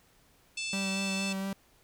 harmonic tone, 880 Hz, A5, in tune, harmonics 3 / 4 / 5 / 6 / 7 / 8 / 9 / 10, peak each -35 / -42 / -42 / -44 / -46 / -48 / -45 / -49 dBFS, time 0.57-1.33 s, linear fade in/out 5 ms
45% pulse tone with vibrato, 194 Hz, G3, 18 cents flat, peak -32 dBFS, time 0.73-1.53 s, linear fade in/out 2 ms, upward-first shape sine, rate 4.3 Hz, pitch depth 14 cents each way
effects pink hiss -64 dBFS RMS until 1.83 s

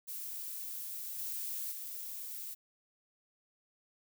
violet noise with level steps, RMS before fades -42 / -39 / -43 dBFS, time 0.07-2.55 s, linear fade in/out 20 ms, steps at 1.18 / 1.71 s, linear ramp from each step 10 ms, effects none

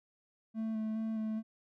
triangle tone with vibrato, 220 Hz, A3, in tune, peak -31 dBFS, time 0.54-1.43 s, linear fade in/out 50 ms, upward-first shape square, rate 2.4 Hz, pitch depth 14 cents each way, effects none

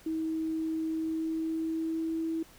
sine tone with pitch glide, 320 to 325 Hz, D#4 to E4, +49 to -24 cents, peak -29 dBFS, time 0.06-2.43 s, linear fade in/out 5 ms, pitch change +27 cents, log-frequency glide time 0.92-2.23 s, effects pink hiss -56 dBFS RMS until 2.58 s

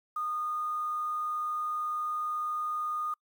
sine tone with quantisation, 1227 Hz, D#6, 25 cents flat, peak -30 dBFS, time 0.16-3.14 s, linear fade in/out 5 ms, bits 9, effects noise-tail reverb RT60 0.1 s tail -26 dB re dry

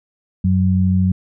sine tone pair together, 92.5 / 186.13 Hz, F#2 / F#3, 0 / +11 cents, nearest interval octave, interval 1211 cents, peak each -15 dBFS, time 0.44-1.12 s, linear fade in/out 5 ms, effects none

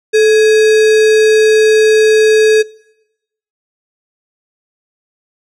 sine tone with sample-and-hold, 434.6 Hz, A4, 21 cents flat, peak -5 dBFS, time 0.13-2.63 s, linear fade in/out 20 ms, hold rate 2100 Hz, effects noise-tail reverb RT60 0.9 s tail -23 dB re dry + low-pass 7000 Hz 12 dB/octave

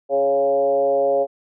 sine tone with frequency modulation, 554.4 Hz, C#5, in tune, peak -15 dBFS, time 0.09-1.27 s, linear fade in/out 50 ms, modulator 139 Hz, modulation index 0.95, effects none

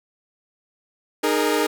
sawtooth chord, D# suspended fourth, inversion none, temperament equal with one note detuned, 306 / 415.3 / 466.2 Hz, D#4 / G#4 / A#4, -29 / 0 / 0 cents, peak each -19 dBFS, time 1.23-1.67 s, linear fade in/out 10 ms, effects none

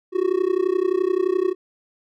triangle tone with amplitude modulation, 370 Hz, F#4, in tune, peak -12 dBFS, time 0.12-1.55 s, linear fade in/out 50 ms, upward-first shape sine, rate 31.6 Hz, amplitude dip 95%, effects none

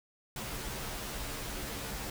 pink noise with comb filter, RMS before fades -39 dBFS, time 0.36-2.1 s, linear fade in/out 2 ms, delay 12 ms, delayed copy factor -0.7, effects none

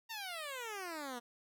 10% pulse exponential sweep, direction down, 933 to 233.1 Hz, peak -33 dBFS, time 0.09-1.2 s, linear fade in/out 20 ms, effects none

